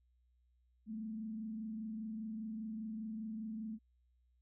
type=tone with frequency modulation; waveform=sine; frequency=219 Hz; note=A3; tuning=8 cents flat; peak=-40 dBFS; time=0.86-3.79 s; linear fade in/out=50 ms; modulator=25 Hz; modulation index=0.42; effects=added 61 Hz sine -70 dBFS peak until 4.41 s